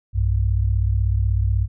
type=tone pair together; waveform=sine; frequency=61.78 / 98 Hz; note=B1 / G2; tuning=+1 / 0 cents; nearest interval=minor sixth; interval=799 cents; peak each=-19 dBFS; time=0.13-1.68 s; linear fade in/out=50 ms; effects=none